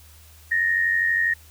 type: tone pair together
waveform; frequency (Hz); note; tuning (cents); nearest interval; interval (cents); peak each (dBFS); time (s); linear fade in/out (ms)
sine; 1772.4 / 1864.7; A6 / A#6; +12 / 0; minor second; 88; -26 / -19; 0.51-1.34; 10
effects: added 78 Hz sine -48 dBFS peak until 1.5 s + white hiss -52 dBFS RMS until 1.5 s